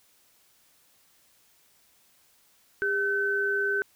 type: tone pair together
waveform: sine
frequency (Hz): 403 / 1525.5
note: G4 / G6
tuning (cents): +48 / -48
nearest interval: octave + major seventh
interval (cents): 2304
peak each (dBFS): -29 / -25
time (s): 2.82-3.82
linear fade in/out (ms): 0
effects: white hiss -63 dBFS RMS until 3.95 s